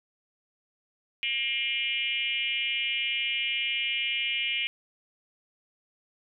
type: tone with frequency modulation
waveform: sine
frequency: 2639 Hz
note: E7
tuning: 1 cent sharp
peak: -26 dBFS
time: 1.23-4.67 s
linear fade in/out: 0 ms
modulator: 252 Hz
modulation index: 1.9
effects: none